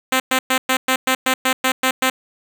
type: tone bursts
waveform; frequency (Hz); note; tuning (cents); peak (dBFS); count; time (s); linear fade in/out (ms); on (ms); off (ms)
5% pulse; 260; C4; -11; -3; 11; 0.12-2.1; 5; 80; 110
effects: none